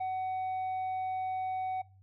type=tone with tanh clipping; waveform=triangle; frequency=750 Hz; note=F#5; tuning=23 cents sharp; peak=-32 dBFS; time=0-1.82 s; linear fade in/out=10 ms; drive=8 dB; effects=noise-tail reverb RT60 0.3 s tail -21 dB re dry + added 96 Hz sine -56 dBFS peak until 2.02 s